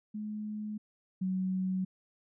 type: tone pair in turn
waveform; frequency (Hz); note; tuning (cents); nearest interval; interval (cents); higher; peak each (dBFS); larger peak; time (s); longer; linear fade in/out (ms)
sine; 212.1 / 187.01; G#3 / F#3; +37 / +19; major second; 218; first; -35 / -29; second; 0.14-0.78 / 1.21-1.85; neither; 10
effects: none